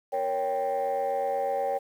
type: chord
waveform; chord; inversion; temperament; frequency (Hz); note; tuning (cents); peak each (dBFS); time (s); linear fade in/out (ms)
sine; G diminished; first; equal; 466.2 / 554.4 / 784; Bb4 / Db5 / G5; 0 / 0 / 0; -32 / -27 / -27; 0.12-1.79; 20
effects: tanh soft clip ceiling -21 dBFS + 9-bit